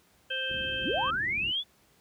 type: harmonic tone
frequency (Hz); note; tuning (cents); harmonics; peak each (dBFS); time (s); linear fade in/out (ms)
523.3; C5; 0; 1 / 3 / 5 / 6; -39 / -34 / -37 / -33; 0.3-1.11; 10
type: low-pass noise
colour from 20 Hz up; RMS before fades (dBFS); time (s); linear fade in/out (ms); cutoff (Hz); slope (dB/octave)
pink; -42; 0.49-1.52; 10; 380; 96
type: linear sweep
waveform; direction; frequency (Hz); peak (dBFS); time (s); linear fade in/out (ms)
sine; up; 100.2 to 3520; -27; 0.83-1.64; 50
effects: pink hiss -64 dBFS RMS until 2 s + high-pass 60 Hz 12 dB/octave